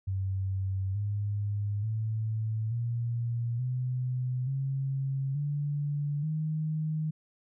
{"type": "tone with pitch steps", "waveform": "sine", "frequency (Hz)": [95.8, 102.68, 110.05, 117.94, 126.41, 135.48, 145.21, 155.63], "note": ["G2", "G#2", "A2", "A#2", "B2", "C#3", "D3", "D#3"], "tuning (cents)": [-39, -19, 1, 21, 41, -39, -19, 1], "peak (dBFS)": -28, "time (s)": [0.07, 7.11], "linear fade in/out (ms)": 10, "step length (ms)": 880, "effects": []}